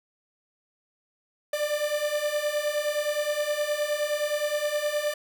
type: beating tone pair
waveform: 45% pulse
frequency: 587.3 / 596.9 Hz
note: D5 / D5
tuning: 0 / +28 cents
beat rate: 9.6 Hz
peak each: -30 / -27 dBFS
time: 1.53-5.14 s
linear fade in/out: 5 ms
effects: none